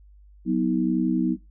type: chord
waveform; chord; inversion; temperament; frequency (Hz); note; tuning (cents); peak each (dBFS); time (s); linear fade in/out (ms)
sine; B major; second; equal with one note detuned; 185 / 246.9 / 318; F#3 / B3 / D#4; 0 / 0 / +38; -24; 0.45-1.37; 50
effects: noise-tail reverb RT60 0.2 s tail -17 dB re dry + added 50 Hz sine -48 dBFS peak until 1.5 s